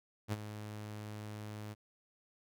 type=tone with ADSR envelope; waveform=sawtooth; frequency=105.9 Hz; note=G#2; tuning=34 cents sharp; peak=-28 dBFS; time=0.28-1.75 s; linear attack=43 ms; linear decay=33 ms; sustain=-11 dB; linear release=29 ms; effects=none